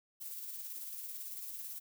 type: noise with tremolo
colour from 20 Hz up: violet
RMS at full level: -43 dBFS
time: 0.2-1.8 s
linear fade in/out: 20 ms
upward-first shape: square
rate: 18 Hz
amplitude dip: 30%
effects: none